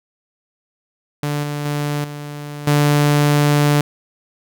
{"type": "tone with level steps", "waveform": "sawtooth", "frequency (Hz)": 146.5, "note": "D3", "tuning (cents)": -4, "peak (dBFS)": [-15, -18, -15, -24, -8], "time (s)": [1.23, 3.81], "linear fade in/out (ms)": 2, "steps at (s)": [1.43, 1.65, 2.04, 2.67], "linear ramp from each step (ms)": 5, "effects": []}